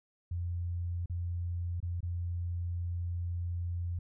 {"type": "tone with dropouts", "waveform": "sine", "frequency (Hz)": 87, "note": "F2", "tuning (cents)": -6, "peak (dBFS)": -32, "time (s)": [0.31, 3.99], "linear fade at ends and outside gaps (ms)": 5, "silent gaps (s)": [[1.059, 1.097], [1.803, 1.827], [2.006, 2.029]], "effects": []}